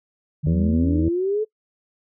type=linear sweep; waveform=sine; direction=up; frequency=143.1 to 440 Hz; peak=-19 dBFS; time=0.43-1.45 s; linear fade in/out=20 ms
type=harmonic tone; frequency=82.41 Hz; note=E2; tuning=in tune; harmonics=1 / 2 / 3 / 4 / 5 / 6 / 7; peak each=-21 / -27 / -31 / -33 / -35 / -37 / -38 dBFS; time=0.46-1.09 s; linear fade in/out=5 ms
effects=noise-tail reverb RT60 0.1 s tail -24 dB re dry